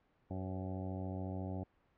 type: harmonic tone with a mistuned harmonic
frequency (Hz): 94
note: F#2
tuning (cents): +28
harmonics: 1 / 2 / 3 / 4 / 5 / 6 / 7 / 8 / 9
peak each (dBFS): -41 / -44 / -46 / -51 / -55 / -52 / -52 / -53 / -58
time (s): 0.3-1.64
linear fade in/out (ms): 10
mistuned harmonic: 5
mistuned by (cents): +72
effects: pink hiss -73 dBFS RMS until 1.97 s + low-pass 2000 Hz 12 dB/octave